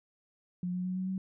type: tone with pitch steps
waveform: sine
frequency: 178.9 / 181.4 / 183.93 / 186.5 / 189.1 Hz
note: F3 / F#3 / F#3 / F#3 / F#3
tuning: +42 / -34 / -10 / +14 / +38 cents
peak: -31 dBFS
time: 0.63-1.18 s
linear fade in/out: 2 ms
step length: 110 ms
effects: none